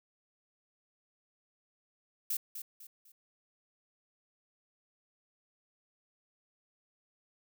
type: noise with echo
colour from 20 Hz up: violet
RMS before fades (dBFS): -33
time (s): 2.3-2.37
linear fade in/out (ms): 5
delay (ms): 250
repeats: 3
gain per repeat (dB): -9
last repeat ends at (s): 3.12
effects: none